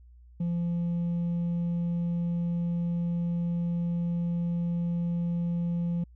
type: tone with hard clipping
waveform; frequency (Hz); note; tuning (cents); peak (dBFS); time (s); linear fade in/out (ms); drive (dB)
triangle; 171.6; F3; -30; -25; 0.4-6.04; 5; 1
effects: added 60 Hz sine -50 dBFS peak until 6.15 s